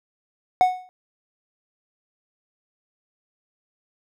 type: tone with exponential decay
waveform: triangle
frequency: 736 Hz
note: F#5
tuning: 9 cents flat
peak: -8 dBFS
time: 0.61-0.89 s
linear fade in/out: 0 ms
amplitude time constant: 60 ms
effects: none

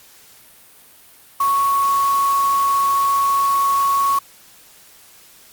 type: tone in noise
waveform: sine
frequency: 1108.7 Hz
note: C#6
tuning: in tune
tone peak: -14 dBFS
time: 1.4-4.19 s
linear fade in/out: 5 ms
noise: white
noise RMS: -31 dBFS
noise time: 1.4-4.19 s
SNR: +14 dB
effects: white hiss -47 dBFS RMS until 5.52 s + Opus 48 kbps

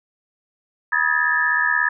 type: tone cluster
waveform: sine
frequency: 972 / 1255 / 1660 / 1737 / 1815 Hz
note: B5 / D#6 / G#6 / A6 / A#6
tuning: -28 / +15 / -1 / -23 / -47 cents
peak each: -26 / -26 / -21 / -20 / -25 dBFS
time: 0.92-1.89 s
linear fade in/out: 5 ms
effects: none

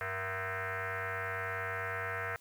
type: tone with frequency modulation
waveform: sine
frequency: 98 Hz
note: G2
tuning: in tune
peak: -34 dBFS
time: 0.01-2.36 s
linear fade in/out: 0 ms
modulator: 285 Hz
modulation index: 6.9
effects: white hiss -63 dBFS RMS until 2.4 s

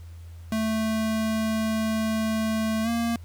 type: tone with pitch glide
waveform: square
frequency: 220 to 232.4 Hz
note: A3 to A#3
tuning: 0 to -5 cents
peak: -24 dBFS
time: 0.52-3.16 s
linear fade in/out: 2 ms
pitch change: +95 cents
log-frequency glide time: 2.83-2.89 s
effects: added 84 Hz sine -39 dBFS peak until 3.24 s + pink hiss -58 dBFS RMS until 3.24 s

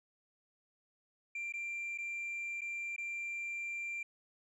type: tone with dropouts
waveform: sine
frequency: 2368 Hz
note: D7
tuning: 14 cents sharp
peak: -35 dBFS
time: 1.35-4.03 s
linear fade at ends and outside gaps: 5 ms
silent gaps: 1.524-1.537 / 1.977-1.984 / 2.609-2.616 / 2.963-2.98 s
effects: tanh soft clip ceiling -36 dBFS

